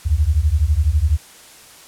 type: beating tone pair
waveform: sine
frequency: 69.9 / 81.9 Hz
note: C#2 / E2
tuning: +15 / -11 cents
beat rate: 12 Hz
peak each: -16 dBFS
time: 0.05-1.18 s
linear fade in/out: 20 ms
effects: white hiss -43 dBFS RMS until 1.87 s + low-pass 11000 Hz 12 dB/octave